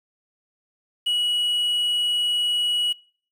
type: tone with quantisation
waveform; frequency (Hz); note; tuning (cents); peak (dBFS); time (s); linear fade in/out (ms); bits
triangle; 2920; F#7; -24; -18; 1.06-2.93; 10; 8
effects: noise-tail reverb RT60 0.5 s tail -26 dB re dry